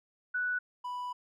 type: tone pair in turn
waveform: sine / triangle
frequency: 1480 / 987.8 Hz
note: F#6 / B5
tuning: 0 / 0 cents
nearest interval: perfect fifth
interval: 700 cents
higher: first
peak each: -29 / -33 dBFS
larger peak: first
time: 0.34-0.59 / 0.84-1.13 s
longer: second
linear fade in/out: 10 ms
effects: none